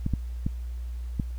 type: clicks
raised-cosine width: 5 ms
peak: -13 dBFS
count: 4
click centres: 0.064 / 0.137 / 0.465 / 1.198 s
effects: added 60 Hz sine -31 dBFS peak until 1.38 s + pink hiss -58 dBFS RMS until 1.38 s